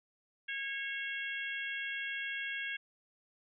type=harmonic tone; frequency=547 Hz; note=C#5; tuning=23 cents flat; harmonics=3 / 4 / 5 / 6; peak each=-39 / -41 / -43 / -45 dBFS; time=0.48-2.77 s; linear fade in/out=10 ms; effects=none